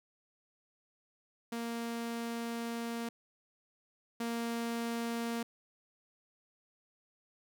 sawtooth tone pair in turn, 232.8 / 232.8 Hz, A#3 / A#3, -2 / -2 cents, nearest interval unison, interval 0 cents, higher neither, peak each -32 / -30 dBFS, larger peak second, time 1.52-3.09 / 4.2-5.43 s, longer first, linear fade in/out 5 ms, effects none

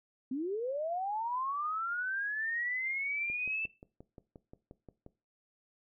sine linear sweep, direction up, 246.7 to 2662 Hz, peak -32 dBFS, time 0.31-3.66 s, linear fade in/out 5 ms
click train, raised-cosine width 2 ms, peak -36 dBFS, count 11, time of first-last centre 3.3-5.064 s, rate 5.67 Hz
effects noise-tail reverb RT60 0.3 s tail -18 dB re dry

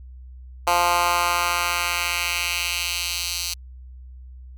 10% pulse tone with high-pass filter sweep, 174.61 Hz, F3, in tune, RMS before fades -23 dBFS, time 0.67-3.54 s, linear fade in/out 5 ms, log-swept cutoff 810 to 4400 Hz, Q 1.5, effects added 63 Hz sine -38 dBFS peak until 4.57 s

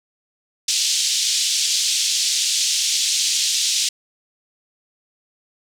white band-pass noise, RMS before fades -20 dBFS, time 0.68-3.89 s, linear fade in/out 5 ms, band 3100 to 7100 Hz, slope 24 dB/octave, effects none

